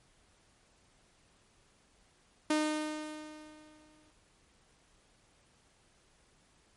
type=tone with exponential decay; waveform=sawtooth; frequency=306.2 Hz; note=D#4; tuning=28 cents flat; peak=-22 dBFS; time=2.5-4.11 s; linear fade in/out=5 ms; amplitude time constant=350 ms; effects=pink hiss -67 dBFS RMS until 6.76 s + MP3 48 kbps